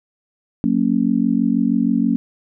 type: chord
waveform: sine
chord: F# major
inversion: none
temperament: just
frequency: 185 / 231.2 / 277.5 Hz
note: F#3 / A#3 / C#4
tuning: 0 / -14 / +2 cents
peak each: -21 / -17 / -19 dBFS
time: 0.64-2.16 s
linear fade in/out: 0 ms
effects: none